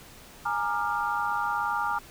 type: chord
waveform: sine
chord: Bb dominant seventh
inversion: third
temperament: equal with one note detuned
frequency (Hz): 830.6 / 932.3 / 1193.1 / 1396.9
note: Ab5 / Bb5 / D6 / F6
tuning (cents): 0 / 0 / +27 / 0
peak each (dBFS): -31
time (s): 0.45-1.99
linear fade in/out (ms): 10
effects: pink hiss -49 dBFS RMS until 2.1 s